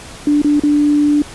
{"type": "tone with dropouts", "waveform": "sine", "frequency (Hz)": 293.7, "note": "D4", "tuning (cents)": 0, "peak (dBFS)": -9, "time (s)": [0.27, 1.22], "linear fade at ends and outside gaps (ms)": 2, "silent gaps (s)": [[0.418, 0.445], [0.597, 0.635]], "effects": ["pink hiss -34 dBFS RMS until 1.34 s", "resampled to 24000 Hz"]}